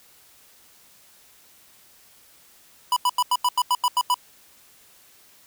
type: tone bursts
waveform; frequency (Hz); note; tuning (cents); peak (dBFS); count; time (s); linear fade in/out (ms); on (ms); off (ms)
square; 987.8; B5; 0; -18; 10; 2.92-4.143; 2; 44; 87
effects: white hiss -54 dBFS RMS until 5.46 s